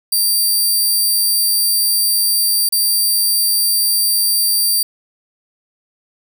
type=tone with dropouts; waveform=10% pulse; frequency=4699 Hz; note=D8; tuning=in tune; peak=-6 dBFS; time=0.12-4.83 s; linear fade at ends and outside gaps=5 ms; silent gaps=2.69-2.723 s; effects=none